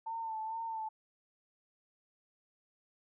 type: tone with vibrato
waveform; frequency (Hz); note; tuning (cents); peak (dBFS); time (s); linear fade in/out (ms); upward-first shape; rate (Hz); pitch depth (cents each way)
sine; 893; A5; +25; -36; 0.06-0.89; 10; sine; 2.2; 38
effects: none